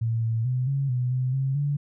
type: tone with pitch steps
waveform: sine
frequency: 114.2 / 113.4 / 126.7 / 137.9 / 124.7 / 128 / 134.4 / 143.8 Hz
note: A#2 / A#2 / B2 / C#3 / B2 / C3 / C3 / D3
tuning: -35 / -47 / +45 / -9 / +17 / -38 / +47 / -36 cents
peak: -22 dBFS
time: 0.01-1.77 s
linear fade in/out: 10 ms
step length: 220 ms
effects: none